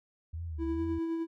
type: tone with vibrato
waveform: sine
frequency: 77.78 Hz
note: D#2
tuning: in tune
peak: -35 dBFS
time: 0.33-0.99 s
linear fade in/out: 10 ms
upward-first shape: sine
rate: 2.3 Hz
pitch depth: 150 cents each way
type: tone with tremolo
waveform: triangle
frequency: 329.3 Hz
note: E4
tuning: 2 cents flat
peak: -27 dBFS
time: 0.58-1.27 s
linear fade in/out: 50 ms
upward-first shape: sine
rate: 9.6 Hz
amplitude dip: 30%
effects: none